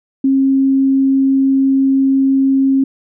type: tone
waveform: sine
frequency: 269.4 Hz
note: C#4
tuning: 49 cents flat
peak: -9 dBFS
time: 0.24-2.84 s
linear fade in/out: 5 ms
effects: none